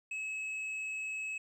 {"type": "tone with hard clipping", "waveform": "sine", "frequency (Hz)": 2578, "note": "E7", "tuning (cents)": -39, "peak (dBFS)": -37, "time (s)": [0.11, 1.38], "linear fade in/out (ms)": 5, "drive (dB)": 4, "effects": []}